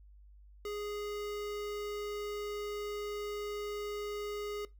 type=tone with notch filter; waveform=square; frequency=414.5 Hz; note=G#4; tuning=3 cents flat; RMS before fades=-39 dBFS; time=0.65-4.65 s; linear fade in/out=2 ms; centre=9600 Hz; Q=1.8; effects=noise-tail reverb RT60 0.2 s tail -20 dB re dry + added 50 Hz sine -54 dBFS peak until 4.79 s